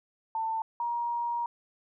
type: tone pair in turn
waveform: sine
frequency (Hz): 893 / 946.3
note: A5 / A#5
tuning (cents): +25 / +26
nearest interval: minor second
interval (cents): 101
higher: second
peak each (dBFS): -28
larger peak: neither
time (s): 0.35-0.62 / 0.8-1.46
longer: second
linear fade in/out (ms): 2
effects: none